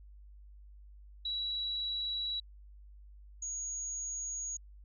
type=tone pair in turn; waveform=sine; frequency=3908 / 6680 Hz; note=B7 / G#8; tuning=-19 / +9 cents; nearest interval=major sixth; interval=928 cents; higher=second; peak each=-33 / -36 dBFS; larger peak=first; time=1.25-2.4 / 3.42-4.57 s; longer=neither; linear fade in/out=5 ms; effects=added 50 Hz sine -51 dBFS peak until 4.84 s